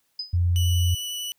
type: tone with exponential decay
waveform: sine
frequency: 5010 Hz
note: D#8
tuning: 11 cents sharp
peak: -25 dBFS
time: 0.19-0.37 s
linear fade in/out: 5 ms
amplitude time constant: 39 ms
type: tone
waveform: sine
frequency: 87.6 Hz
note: F2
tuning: 6 cents sharp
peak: -18 dBFS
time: 0.33-0.95 s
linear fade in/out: 10 ms
type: tone with vibrato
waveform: sawtooth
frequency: 2960 Hz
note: F#7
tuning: in tune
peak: -26 dBFS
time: 0.56-1.32 s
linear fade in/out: 0 ms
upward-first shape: triangle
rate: 11 Hz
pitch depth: 9 cents each way
effects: white hiss -70 dBFS RMS until 1.38 s